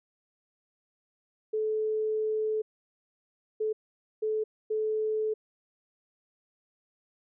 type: tone bursts at uneven times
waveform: sine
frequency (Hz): 433.3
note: A4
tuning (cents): -27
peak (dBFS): -26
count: 4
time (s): 1.53-2.62 / 3.6-3.73 / 4.22-4.44 / 4.7-5.34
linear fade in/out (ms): 10
effects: none